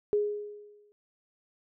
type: tone with exponential decay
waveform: sine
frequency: 415.3 Hz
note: G#4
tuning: in tune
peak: -21 dBFS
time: 0.13-0.92 s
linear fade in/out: 0 ms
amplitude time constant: 170 ms
effects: none